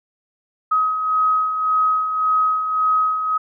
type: beating tone pair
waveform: sine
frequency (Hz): 1265 / 1266.8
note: D#6 / D#6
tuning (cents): +28 / +31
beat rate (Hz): 1.8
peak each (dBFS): -25 / -16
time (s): 0.71-3.38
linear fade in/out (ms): 10
effects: none